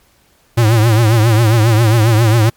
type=tone with vibrato; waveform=square; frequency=112.4 Hz; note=A2; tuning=37 cents sharp; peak=-8 dBFS; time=0.57-2.5 s; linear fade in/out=10 ms; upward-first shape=triangle; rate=7.4 Hz; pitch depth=130 cents each way; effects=pink hiss -53 dBFS RMS until 2.56 s + MP3 96 kbps